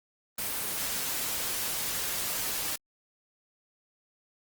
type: noise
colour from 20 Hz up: white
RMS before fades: -32 dBFS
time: 0.38-2.76 s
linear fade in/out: 5 ms
effects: Opus 24 kbps